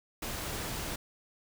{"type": "noise", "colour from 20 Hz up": "pink", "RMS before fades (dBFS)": -37, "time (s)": [0.22, 0.96], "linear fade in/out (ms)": 5, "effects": []}